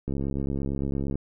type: click train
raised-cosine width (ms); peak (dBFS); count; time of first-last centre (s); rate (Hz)
3; -17; 75; 0.08-1.156; 68.8
effects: none